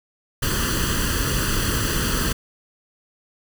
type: noise with comb filter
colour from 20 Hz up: pink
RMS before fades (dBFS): -22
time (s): 0.42-2.33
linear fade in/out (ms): 10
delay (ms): 0.66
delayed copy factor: +0.8
effects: none